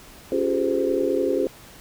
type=tone cluster; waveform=sine; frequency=278.5 / 349.7 / 393.2 / 423.6 / 516 Hz; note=C#4 / F4 / G4 / G#4 / C5; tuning=+8 / +2 / +5 / +34 / -24 cents; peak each=-27 / -26 / -26 / -26 / -25 dBFS; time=0.32-1.47 s; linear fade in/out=2 ms; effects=pink hiss -46 dBFS RMS until 1.8 s